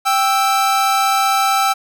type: tone pair together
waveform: 45% pulse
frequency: 784 / 1318.5 Hz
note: G5 / E6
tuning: 0 / 0 cents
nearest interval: major sixth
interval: 900 cents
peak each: -16 dBFS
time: 0.05-1.74 s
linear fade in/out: 20 ms
effects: none